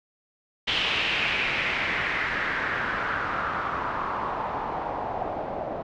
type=noise with low-pass filter sweep; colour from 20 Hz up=white; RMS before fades=-28 dBFS; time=0.67-5.83 s; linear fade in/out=10 ms; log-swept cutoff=3100 to 640 Hz; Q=3.1; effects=low-pass 5000 Hz 12 dB/octave